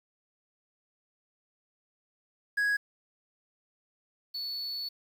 triangle tone pair in turn, 1661.2 / 4435 Hz, G#6 / C#8, 0 / 0 cents, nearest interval octave + perfect fourth, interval 1700 cents, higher second, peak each -23 / -32 dBFS, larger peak first, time 2.57-2.77 / 4.34-4.89 s, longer second, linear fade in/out 10 ms, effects 9-bit

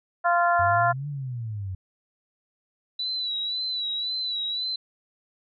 harmonic tone, 346.7 Hz, F4, 13 cents flat, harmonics 2 / 3 / 4 / 5, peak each -21 / -25 / -24 / -31 dBFS, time 0.24-0.93 s, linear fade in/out 20 ms
sine exponential two-way sweep, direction up then down, 91.2 to 148.1 to 91.2 Hz, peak -29 dBFS, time 0.59-1.75 s, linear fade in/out 5 ms, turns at 1.08 s
sine tone with vibrato, 3951 Hz, B7, in tune, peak -26 dBFS, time 2.99-4.76 s, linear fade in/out 5 ms, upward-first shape sine, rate 1.9 Hz, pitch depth 54 cents each way
effects none

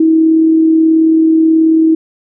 sine tone with amplitude modulation, 321.3 Hz, E4, 44 cents flat, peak -4 dBFS, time 0-1.95 s, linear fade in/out 5 ms, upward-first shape sine, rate 38.5 Hz, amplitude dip 30%, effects none

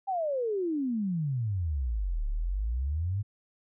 sine exponential two-way sweep, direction down then up, 802 to 34.65 to 106.2 Hz, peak -27 dBFS, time 0.07-3.23 s, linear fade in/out 20 ms, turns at 2.27 s, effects none

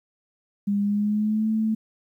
sine tone with pitch glide, 202.3 to 219.3 Hz, G#3 to A3, -45 to -6 cents, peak -20 dBFS, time 0.67-1.75 s, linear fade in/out 10 ms, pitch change +139 cents, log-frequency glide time 0.81-1.49 s, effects 10-bit

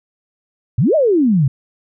sine exponential two-way sweep, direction up then down, 100 to 659.3 to 125.3 Hz, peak -10 dBFS, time 0.78-1.48 s, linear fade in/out 5 ms, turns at 0.95 s, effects none

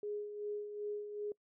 sine tone with tremolo, 415.7 Hz, G#4, 2 cents sharp, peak -36 dBFS, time 0.03-1.32 s, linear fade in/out 2 ms, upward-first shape sine, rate 2.6 Hz, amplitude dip 55%, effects noise-tail reverb RT60 0.1 s tail -23 dB re dry

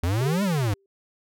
square exponential two-way sweep, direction up then down, 80.9 to 209.8 to 95.7 Hz, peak -22 dBFS, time 0.03-0.74 s, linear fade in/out 5 ms, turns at 0.43 s
sine tone with exponential decay, 392 Hz, G4, in tune, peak -24 dBFS, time 0.21-0.86 s, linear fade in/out 2 ms, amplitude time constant 140 ms
effects none

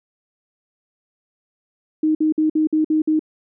sine tone bursts, 311.1 Hz, D#4, in tune, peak -14 dBFS, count 7, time 2.03-3.194 s, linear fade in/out 5 ms, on 120 ms, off 54 ms, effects none

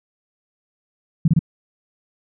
sine tone bursts, 161.5 Hz, E3, 35 cents flat, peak -10 dBFS, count 3, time 1.25-1.392 s, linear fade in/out 5 ms, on 30 ms, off 26 ms, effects none

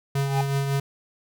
square tone with tremolo, 138.59 Hz, C#3, in tune, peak -21 dBFS, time 0.15-0.8 s, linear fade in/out 5 ms, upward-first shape triangle, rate 5.4 Hz, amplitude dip 45%
triangle tone with exponential growth, 810 Hz, G#5, 43 cents flat, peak -19 dBFS, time 0.17-0.41 s, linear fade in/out 2 ms, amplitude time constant 52 ms
effects none

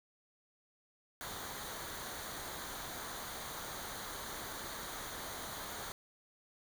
pink noise with comb filter, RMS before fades -44 dBFS, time 1.21-5.92 s, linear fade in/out 0 ms, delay 0.38 ms, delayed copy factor -0.6, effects none

